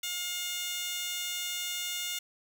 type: tone with high-pass filter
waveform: 15% pulse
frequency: 712 Hz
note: F5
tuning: 33 cents sharp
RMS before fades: -35 dBFS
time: 0.03-2.19 s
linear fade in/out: 5 ms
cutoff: 3600 Hz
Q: 1.4
effects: none